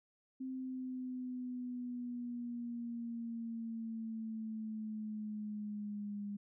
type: exponential sweep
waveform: sine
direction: down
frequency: 261.6 to 203 Hz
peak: -39 dBFS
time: 0.4-6.37 s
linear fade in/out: 10 ms
effects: none